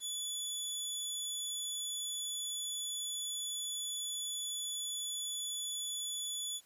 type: tone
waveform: 20% pulse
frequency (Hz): 3438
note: A7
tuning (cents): -41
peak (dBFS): -31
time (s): 0-6.61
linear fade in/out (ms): 50
effects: white hiss -65 dBFS RMS until 6.65 s + resampled to 32000 Hz